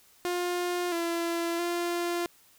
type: tone with pitch steps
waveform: sawtooth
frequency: 354.2 / 338.2 / 346.5 Hz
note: F4 / E4 / F4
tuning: +24 / +44 / -14 cents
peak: -24 dBFS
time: 0.25-2.26 s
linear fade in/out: 0 ms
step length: 670 ms
effects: white hiss -60 dBFS RMS until 2.58 s